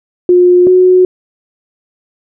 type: tone pair in turn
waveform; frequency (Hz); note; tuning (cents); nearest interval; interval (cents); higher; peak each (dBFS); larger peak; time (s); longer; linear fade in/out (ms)
sine; 357.7 / 366.9; F4 / F#4; +41 / -15; unison; 44; second; -3; neither; 0.29-0.67 / 0.67-1.05; neither; 2
effects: none